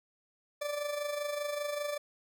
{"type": "tone with amplitude modulation", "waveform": "40% pulse", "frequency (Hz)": 585, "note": "D5", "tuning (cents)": -7, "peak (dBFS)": -30, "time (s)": [0.61, 1.98], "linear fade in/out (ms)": 10, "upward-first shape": "sine", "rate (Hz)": 25.1, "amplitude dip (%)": 55, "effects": []}